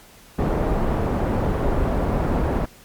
pink low-pass noise, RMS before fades -21 dBFS, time 0.38-2.66 s, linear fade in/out 10 ms, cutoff 850 Hz, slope 12 dB/octave, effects pink hiss -48 dBFS RMS until 2.84 s + MP3 96 kbps

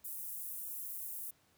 pink high-pass noise, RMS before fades -43 dBFS, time 0.04-1.31 s, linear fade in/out 10 ms, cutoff 11000 Hz, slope 24 dB/octave, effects pink hiss -70 dBFS RMS until 1.57 s + high-pass 60 Hz 12 dB/octave

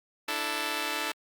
5% pulse chord, D suspended second, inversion none, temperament just, 293.7 / 330.4 / 440.5 Hz, D4 / E4 / A4, 0 / +4 / +2 cents, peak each -24 dBFS, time 0.28-1.12 s, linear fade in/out 5 ms, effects Opus 48 kbps

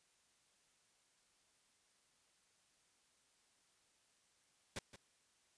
pink noise with echo, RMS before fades -44 dBFS, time 4.76-4.79 s, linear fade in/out 2 ms, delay 170 ms, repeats 1, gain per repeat -13 dB, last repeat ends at 4.96 s, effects white hiss -75 dBFS RMS until 5.57 s + resampled to 22050 Hz

